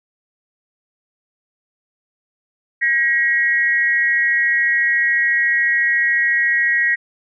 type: tone with amplitude modulation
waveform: sine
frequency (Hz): 1900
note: A#6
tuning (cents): +33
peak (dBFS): -10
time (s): 2.81-6.96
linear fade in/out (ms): 20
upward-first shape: sine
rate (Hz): 266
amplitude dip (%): 75
effects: none